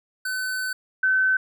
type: tone pair in turn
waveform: square / sine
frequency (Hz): 1515 / 1526.4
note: F#6 / G6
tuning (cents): +40 / -47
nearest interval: unison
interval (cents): 13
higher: second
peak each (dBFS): -26 / -17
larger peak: second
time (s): 0.25-0.73 / 1.03-1.37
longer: first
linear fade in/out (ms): 5
effects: none